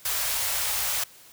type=band-stop noise; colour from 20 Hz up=white; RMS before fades=-27 dBFS; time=0.05-1.04 s; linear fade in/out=5 ms; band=110 to 540 Hz; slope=24 dB/octave; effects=white hiss -51 dBFS RMS until 1.32 s